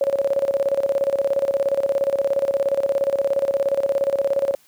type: tone with tremolo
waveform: sine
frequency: 554 Hz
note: C#5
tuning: 1 cent flat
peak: -15 dBFS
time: 0.01-4.55 s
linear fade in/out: 2 ms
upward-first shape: square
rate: 17 Hz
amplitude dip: 75%
effects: white hiss -56 dBFS RMS until 4.67 s + high-pass 80 Hz 12 dB/octave